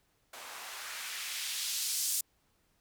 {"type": "noise with band-pass filter sweep", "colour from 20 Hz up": "blue", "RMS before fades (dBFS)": -37, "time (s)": [0.33, 2.21], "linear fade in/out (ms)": 5, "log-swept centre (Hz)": [660, 7700], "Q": 0.99, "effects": ["pink hiss -73 dBFS RMS until 2.8 s"]}